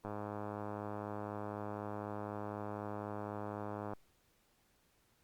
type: click train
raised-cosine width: 1 ms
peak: -28 dBFS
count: 405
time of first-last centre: 0.05-3.935 s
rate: 104 Hz
effects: pink hiss -73 dBFS RMS until 5.23 s + Opus 48 kbps